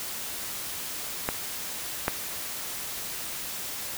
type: clicks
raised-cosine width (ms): 0.5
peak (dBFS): -10 / -8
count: 2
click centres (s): 1.289 / 2.081
effects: white hiss -35 dBFS RMS until 3.97 s